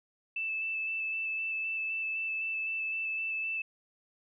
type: tone with vibrato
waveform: sine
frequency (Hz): 2637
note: E7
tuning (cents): 0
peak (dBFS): -31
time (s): 0.36-3.62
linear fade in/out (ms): 5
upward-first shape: square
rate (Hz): 3.9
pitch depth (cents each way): 10
effects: none